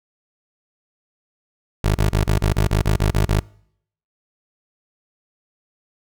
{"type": "tone bursts", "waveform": "20% pulse", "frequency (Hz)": 51.9, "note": "G#1", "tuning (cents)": 0, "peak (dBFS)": -10, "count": 11, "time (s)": [1.84, 3.4], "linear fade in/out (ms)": 5, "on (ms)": 110, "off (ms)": 35, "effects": ["noise-tail reverb RT60 0.7 s tail -25 dB re dry"]}